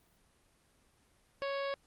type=harmonic tone; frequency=554.4 Hz; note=C#5; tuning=in tune; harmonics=1 / 2 / 3 / 4 / 5 / 6 / 7 / 8 / 9; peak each=-35 / -41 / -45 / -47 / -49 / -51 / -52 / -53 / -54 dBFS; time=1.42-1.74 s; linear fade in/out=0 ms; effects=pink hiss -69 dBFS RMS until 1.86 s + Opus 24 kbps